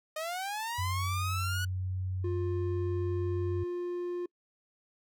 sawtooth linear sweep, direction up, 611 to 1483 Hz, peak -30 dBFS, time 0.16-1.65 s, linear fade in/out 5 ms
sine tone with pitch glide, 92.5 to 93.04 Hz, F#2 to F#2, 0 to +10 cents, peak -31 dBFS, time 0.78-3.64 s, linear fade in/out 10 ms, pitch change +10 cents, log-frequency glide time 1.58-2.02 s
triangle tone, 353.1 Hz, F4, 19 cents sharp, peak -30 dBFS, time 2.24-4.26 s, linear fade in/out 5 ms
effects noise-tail reverb RT60 0.1 s tail -26 dB re dry

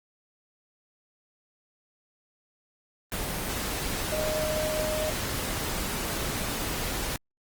sine tone in noise, 618 Hz, D#5, 12 cents flat, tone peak -28 dBFS, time 4.12-5.1 s, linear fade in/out 0 ms, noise pink, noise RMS -31 dBFS, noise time 3.12-7.16 s, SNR 0 dB, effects Opus 24 kbps

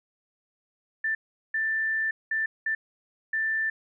sine tone bursts at uneven times, 1773 Hz, A6, 13 cents sharp, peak -24 dBFS, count 5, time 1.04-1.15 / 1.54-2.11 / 2.31-2.46 / 2.66-2.75 / 3.33-3.7 s, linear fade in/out 5 ms, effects none

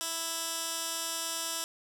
15% pulse tone with band-pass filter, 329.6 Hz, E4, in tune, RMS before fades -35 dBFS, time 0.01-1.64 s, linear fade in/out 0 ms, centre 8000 Hz, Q 0.93, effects none

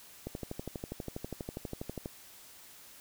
click train, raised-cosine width 2 ms, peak -24 dBFS, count 23, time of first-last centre 0.27-2.059 s, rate 12.3 Hz, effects white hiss -54 dBFS RMS until 3 s

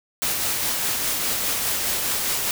white noise with tremolo, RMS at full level -23 dBFS, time 0.22-2.51 s, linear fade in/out 0 ms, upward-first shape sine, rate 4.9 Hz, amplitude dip 25%, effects none

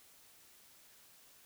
silence, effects white hiss -62 dBFS RMS until 1.45 s

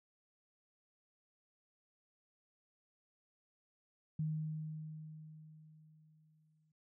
sine tone with exponential decay, 155.56 Hz, D#3, in tune, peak -33 dBFS, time 4.19-6.72 s, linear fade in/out 5 ms, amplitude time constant 550 ms, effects noise-tail reverb RT60 0.1 s tail -21 dB re dry

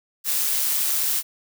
blue noise with amplitude modulation, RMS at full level -21 dBFS, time 0.24-1.23 s, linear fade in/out 50 ms, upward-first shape sine, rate 146 Hz, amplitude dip 35%, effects none

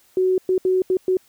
sine tone bursts at uneven times, 371.9 Hz, F#4, 9 cents sharp, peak -15 dBFS, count 5, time 0.17-0.38 / 0.49-0.58 / 0.65-0.82 / 0.9-0.97 / 1.08-1.17 s, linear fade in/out 2 ms, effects white hiss -57 dBFS RMS until 1.28 s

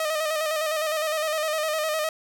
sawtooth tone with vibrato, 622.3 Hz, D#5, in tune, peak -20 dBFS, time 0-2.09 s, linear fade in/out 2 ms, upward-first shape square, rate 9.8 Hz, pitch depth 43 cents each way, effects none

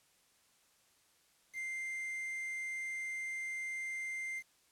triangle tone with quantisation, 2093 Hz, C7, in tune, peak -36 dBFS, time 1.53-4.43 s, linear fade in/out 50 ms, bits 9, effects white hiss -70 dBFS RMS until 4.71 s + low-pass 11000 Hz 12 dB/octave

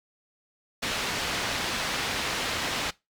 white low-pass noise, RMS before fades -30 dBFS, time 0.82-2.91 s, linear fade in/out 10 ms, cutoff 3800 Hz, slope 12 dB/octave, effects noise-tail reverb RT60 0.2 s tail -20 dB re dry

